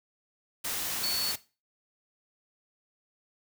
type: tone in noise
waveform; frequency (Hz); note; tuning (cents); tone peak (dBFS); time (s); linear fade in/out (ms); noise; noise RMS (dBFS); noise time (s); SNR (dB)
sine; 4435; C#8; 0; -28; 1.03-1.32; 10; white; -33; 0.64-1.36; +2
effects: noise-tail reverb RT60 0.3 s tail -17 dB re dry